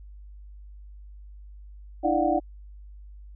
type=tone cluster; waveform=sine; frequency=299.7 / 330.3 / 591 / 711 / 751 Hz; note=D4 / E4 / D5 / F5 / F#5; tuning=+35 / +4 / +11 / +31 / +26 cents; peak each=-27 dBFS; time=2.03-2.4 s; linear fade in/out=20 ms; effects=added 50 Hz sine -42 dBFS peak until 3.35 s